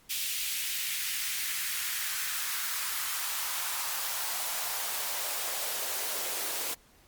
white noise with high-pass filter sweep, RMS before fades -33 dBFS, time 0.09-6.75 s, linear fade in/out 20 ms, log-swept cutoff 2800 to 390 Hz, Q 1.7, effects pink hiss -61 dBFS RMS until 7.07 s + Opus 48 kbps

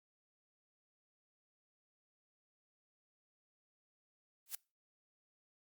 blue noise with exponential growth, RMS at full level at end -36 dBFS, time 4.46-4.55 s, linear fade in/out 2 ms, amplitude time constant 19 ms, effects noise-tail reverb RT60 0.3 s tail -25 dB re dry + Opus 48 kbps

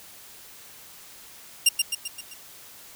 15% pulse tone with echo, 2794 Hz, F7, in tune, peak -7 dBFS, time 1.66-1.69 s, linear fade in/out 5 ms, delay 130 ms, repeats 5, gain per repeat -5 dB, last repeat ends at 2.34 s, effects white hiss -47 dBFS RMS until 2.95 s

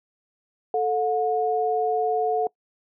sine tone pair together, 440 / 722.2 Hz, A4 / F#5, 0 / -42 cents, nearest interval major sixth, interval 858 cents, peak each -23 dBFS, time 0.74-2.47 s, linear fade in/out 2 ms, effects noise-tail reverb RT60 0.1 s tail -23 dB re dry

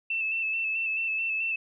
sine tone with vibrato, 2645 Hz, E7, 5 cents sharp, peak -26 dBFS, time 0.1-1.56 s, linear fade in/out 5 ms, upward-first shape square, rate 4.6 Hz, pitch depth 25 cents each way, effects none

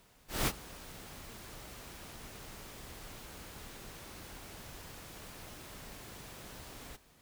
pink noise with ADSR envelope, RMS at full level -29 dBFS, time 0.28-6.97 s, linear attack 190 ms, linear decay 49 ms, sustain -20 dB, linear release 16 ms, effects pink hiss -64 dBFS RMS until 7.21 s

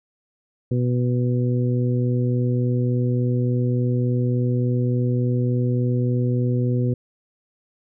harmonic tone, 123.47 Hz, B2, in tune, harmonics 1 / 2 / 3 / 4, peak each -19 / -25 / -29 / -31 dBFS, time 0.71-6.94 s, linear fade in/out 5 ms, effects none

